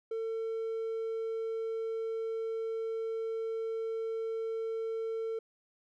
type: tone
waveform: triangle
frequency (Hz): 450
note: A4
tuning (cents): +39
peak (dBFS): -30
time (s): 0.11-5.39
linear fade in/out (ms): 5
effects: tanh soft clip ceiling -26 dBFS